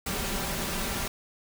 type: noise with comb filter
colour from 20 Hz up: pink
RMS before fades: -31 dBFS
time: 0.06-1.08 s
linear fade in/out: 5 ms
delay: 5.1 ms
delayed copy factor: +0.5
effects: none